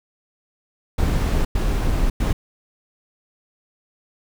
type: noise bursts at uneven times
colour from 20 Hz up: brown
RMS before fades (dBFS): -19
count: 3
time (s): 0.98-1.45 / 1.55-2.1 / 2.2-2.33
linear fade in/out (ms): 5
effects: none